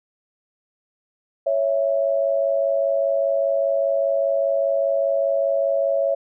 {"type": "tone pair together", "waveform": "sine", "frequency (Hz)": [555, 660], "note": ["C#5", "E5"], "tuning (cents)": [2, 2], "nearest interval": "minor third", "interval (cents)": 300, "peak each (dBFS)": [-19, -22], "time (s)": [1.46, 6.15], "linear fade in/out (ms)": 10, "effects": []}